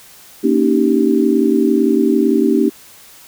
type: chord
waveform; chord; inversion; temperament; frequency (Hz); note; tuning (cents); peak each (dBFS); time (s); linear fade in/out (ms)
sine; Eb dominant seventh; second; just; 233.3 / 280 / 311.1 / 388.9; Bb3 / Db4 / Eb4 / G4; +2 / +18 / 0 / -14; -16; 0.43-2.7; 20
effects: white hiss -42 dBFS RMS until 3.27 s